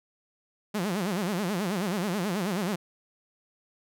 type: tone with vibrato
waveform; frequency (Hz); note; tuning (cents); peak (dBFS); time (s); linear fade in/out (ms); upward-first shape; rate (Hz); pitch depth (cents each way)
sawtooth; 191.3; G3; -42; -23; 0.74-2.76; 10; sine; 9.3; 210
effects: none